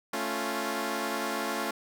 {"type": "chord", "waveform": "10% pulse", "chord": "A augmented", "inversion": "none", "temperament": "equal", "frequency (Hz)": [220, 277.2, 349.2], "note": ["A3", "C#4", "E#4"], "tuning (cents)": [0, 0, 0], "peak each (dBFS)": -26, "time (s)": [0.13, 1.71], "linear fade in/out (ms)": 5, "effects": []}